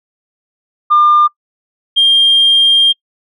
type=tone pair in turn; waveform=sine; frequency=1200 / 3204 Hz; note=D6 / G7; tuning=+37 / +37 cents; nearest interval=octave + perfect fourth; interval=1700 cents; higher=second; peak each=-4 dBFS; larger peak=neither; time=0.9-1.28 / 1.96-2.93 s; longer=second; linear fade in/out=20 ms; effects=noise-tail reverb RT60 0.1 s tail -26 dB re dry + tanh soft clip ceiling -2 dBFS